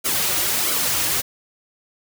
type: noise with flanger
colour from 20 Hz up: white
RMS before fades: -21 dBFS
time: 0.04-1.22 s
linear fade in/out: 20 ms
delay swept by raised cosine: 1.1 to 4.7 ms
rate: 1.5 Hz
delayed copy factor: -0.6
effects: none